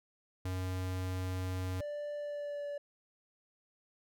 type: tone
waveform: square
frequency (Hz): 92.5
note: F#2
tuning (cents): 0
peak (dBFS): -35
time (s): 0.45-1.81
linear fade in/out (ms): 5
type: tone with pitch glide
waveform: triangle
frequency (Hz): 587.3 to 577.2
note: D5 to D5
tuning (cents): 0 to -30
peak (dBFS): -35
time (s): 1.8-2.78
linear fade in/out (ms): 5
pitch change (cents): -30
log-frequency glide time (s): 2.15-2.67
effects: none